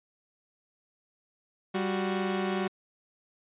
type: tone pair together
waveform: sawtooth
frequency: 194.8 / 367.4 Hz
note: G3 / F#4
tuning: -11 / -12 cents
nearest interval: major seventh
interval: 1099 cents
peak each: -26 / -27 dBFS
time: 1.74-2.68 s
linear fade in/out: 10 ms
effects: resampled to 8000 Hz